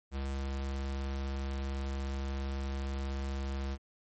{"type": "tone", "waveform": "square", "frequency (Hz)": 68.1, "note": "C#2", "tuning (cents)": -30, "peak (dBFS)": -34, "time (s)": [0.11, 3.78], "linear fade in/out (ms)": 50, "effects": ["MP3 32 kbps"]}